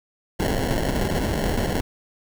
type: noise with sample-and-hold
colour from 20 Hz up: pink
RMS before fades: -23 dBFS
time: 0.39-1.81 s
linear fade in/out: 10 ms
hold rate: 1225 Hz
effects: none